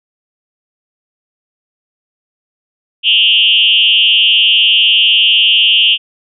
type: tone with frequency modulation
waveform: sine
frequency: 3000 Hz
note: F#7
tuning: 23 cents sharp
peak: -6 dBFS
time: 3.03-5.98 s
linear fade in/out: 50 ms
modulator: 204 Hz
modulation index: 1.5
effects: none